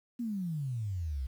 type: exponential sweep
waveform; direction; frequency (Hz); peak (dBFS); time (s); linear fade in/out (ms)
sine; down; 246.9 to 61.74; -32; 0.19-1.27; 10
effects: 10-bit